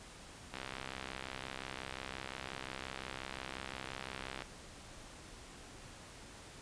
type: click train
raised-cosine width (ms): 0.3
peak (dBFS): -25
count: 256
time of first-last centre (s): 0.54-4.421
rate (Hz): 65.7
effects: pink hiss -53 dBFS RMS until 6.61 s + resampled to 22050 Hz